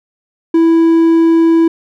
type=tone; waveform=triangle; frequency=329.6 Hz; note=E4; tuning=in tune; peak=-4 dBFS; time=0.54-1.68 s; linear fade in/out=5 ms; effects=none